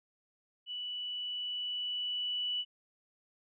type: tone with level ramp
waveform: sine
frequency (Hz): 2960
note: F#7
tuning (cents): 0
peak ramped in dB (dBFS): -37 to -31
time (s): 0.66-2.65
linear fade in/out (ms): 50
effects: none